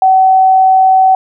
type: tone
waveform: sine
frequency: 758 Hz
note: F#5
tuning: 42 cents sharp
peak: -4 dBFS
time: 0.02-1.15 s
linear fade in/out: 2 ms
effects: none